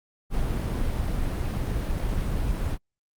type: noise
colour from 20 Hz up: brown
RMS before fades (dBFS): -26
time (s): 0.3-2.78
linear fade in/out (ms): 50
effects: Opus 32 kbps